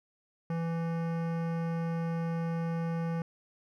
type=tone with hard clipping; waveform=sine; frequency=166.3 Hz; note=E3; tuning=16 cents sharp; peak=-32 dBFS; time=0.5-3.22 s; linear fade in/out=2 ms; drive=17 dB; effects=none